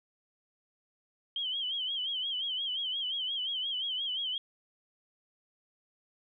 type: tone with vibrato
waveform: sine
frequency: 3136 Hz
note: G7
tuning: in tune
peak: -31 dBFS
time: 1.36-4.38 s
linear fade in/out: 2 ms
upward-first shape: sine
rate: 5.7 Hz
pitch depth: 98 cents each way
effects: none